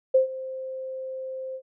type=tone with ADSR envelope; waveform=sine; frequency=523.3 Hz; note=C5; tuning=in tune; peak=-13 dBFS; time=0.14-1.62 s; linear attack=10 ms; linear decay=120 ms; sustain=-18 dB; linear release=69 ms; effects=none